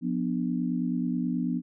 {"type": "chord", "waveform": "sine", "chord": "B diminished", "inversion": "second", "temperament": "just", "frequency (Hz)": [177.8, 246.9, 296.3], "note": ["F3", "B3", "D4"], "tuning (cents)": [31, 0, 15], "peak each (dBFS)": [-30, -28, -33], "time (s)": [0.01, 1.62], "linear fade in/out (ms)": 50, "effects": []}